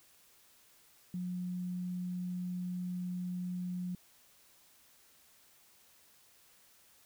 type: tone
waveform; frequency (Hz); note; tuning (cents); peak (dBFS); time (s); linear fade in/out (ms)
sine; 180; F#3; -47; -35; 1.14-3.95; 2
effects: white hiss -64 dBFS RMS until 7.05 s